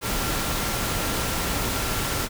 sine tone in noise, 1368 Hz, F6, 36 cents flat, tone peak -37 dBFS, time 0.01-2.29 s, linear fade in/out 50 ms, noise pink, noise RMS -26 dBFS, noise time 0.01-2.29 s, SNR -14 dB, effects none

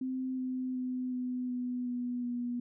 sine tone with pitch steps, 259.1 / 256.3 / 253.5 / 250.7 / 248 / 245.3 / 242.6 Hz, C4 / C4 / B3 / B3 / B3 / B3 / B3, -17 / -36 / +45 / +26 / +7 / -12 / -31 cents, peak -32 dBFS, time 0.01-2.6 s, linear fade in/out 5 ms, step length 370 ms, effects none

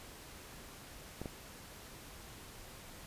clicks, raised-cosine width 2 ms, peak -27 dBFS, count 2, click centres 1.216 / 1.258 s, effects pink hiss -52 dBFS RMS until 3.06 s + resampled to 32000 Hz

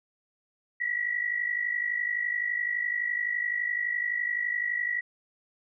sine tone pair together, 1923.7 / 1975.5 Hz, B6 / B6, -46 / 0 cents, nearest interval unison, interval 46 cents, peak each -28 / -32 dBFS, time 0.8-5.01 s, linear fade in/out 10 ms, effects none

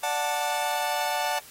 sawtooth chord, D major, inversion none, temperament just, 587.3 / 734.2 / 881 Hz, D5 / F#5 / A5, 0 / -14 / +2 cents, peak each -28 / -25 / -24 dBFS, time 0.03-1.39 s, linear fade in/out 5 ms, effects white hiss -48 dBFS RMS until 1.5 s + AAC 48 kbps

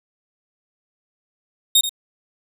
sawtooth tone with echo, 3708 Hz, A#7, 10 cents flat, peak -8 dBFS, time 1.75-1.81 s, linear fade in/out 5 ms, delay 84 ms, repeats 1, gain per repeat -11 dB, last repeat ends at 1.894 s, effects none

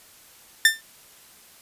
sawtooth tone with exponential decay, 1790 Hz, A6, 29 cents sharp, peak -6 dBFS, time 0.65-0.81 s, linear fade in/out 2 ms, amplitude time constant 33 ms, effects white hiss -51 dBFS RMS until 1.61 s + resampled to 32000 Hz

